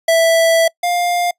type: tone pair in turn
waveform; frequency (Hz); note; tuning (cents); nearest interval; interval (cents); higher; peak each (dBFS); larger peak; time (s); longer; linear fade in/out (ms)
square; 659.3 / 703.9; E5 / F5; 0 / +13; minor second; 113; second; -10 / -15; first; 0.08-0.68 / 0.83-1.31; first; 5
effects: noise-tail reverb RT60 0.1 s tail -25 dB re dry + resampled to 32000 Hz